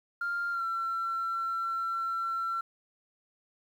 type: tone with pitch glide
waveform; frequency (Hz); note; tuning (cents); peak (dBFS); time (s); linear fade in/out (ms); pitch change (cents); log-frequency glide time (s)
sine; 1396.9 to 1351.7; F6 to E6; 0 to +43; -28; 0.21-2.61; 5; -57; 0.51-0.64
effects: tanh soft clip ceiling -26 dBFS + 10-bit